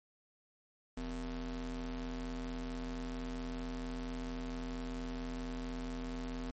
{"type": "ring-modulated tone", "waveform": "square", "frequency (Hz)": 105.8, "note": "G#2", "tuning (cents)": 33, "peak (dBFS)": -36, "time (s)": [0.97, 6.51], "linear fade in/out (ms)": 5, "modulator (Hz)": 148, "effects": ["MP3 32 kbps"]}